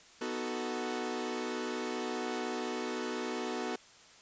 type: chord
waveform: sawtooth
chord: B dominant seventh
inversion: none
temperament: equal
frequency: 246.9 / 311.1 / 370 / 440 Hz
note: B3 / D#4 / F#4 / A4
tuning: 0 / 0 / 0 / 0 cents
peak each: -35 / -39 / -35 / -36 dBFS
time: 0.21-3.76 s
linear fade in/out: 5 ms
effects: white hiss -57 dBFS RMS until 4.21 s + resampled to 16000 Hz